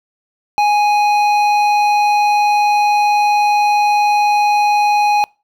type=tone with hard clipping; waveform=sine; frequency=830.6 Hz; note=G#5; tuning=in tune; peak=-12 dBFS; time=0.58-5.24 s; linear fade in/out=0 ms; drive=10 dB; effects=noise-tail reverb RT60 0.3 s tail -26 dB re dry